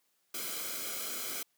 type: noise with comb filter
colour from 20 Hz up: white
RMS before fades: -38 dBFS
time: 0.34-1.43 s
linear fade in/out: 5 ms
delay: 1.1 ms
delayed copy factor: -0.7
effects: white hiss -75 dBFS RMS until 1.57 s + high-pass 150 Hz 12 dB/octave